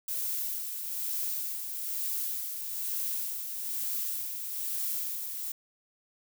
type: noise with tremolo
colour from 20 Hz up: violet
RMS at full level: -32 dBFS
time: 0.08-5.52 s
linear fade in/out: 5 ms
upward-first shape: sine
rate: 1.1 Hz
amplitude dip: 45%
effects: none